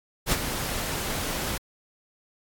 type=noise with ADSR envelope; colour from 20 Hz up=pink; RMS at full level=-21 dBFS; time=0.26-1.58 s; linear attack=59 ms; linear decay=39 ms; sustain=-9 dB; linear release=8 ms; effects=AAC 64 kbps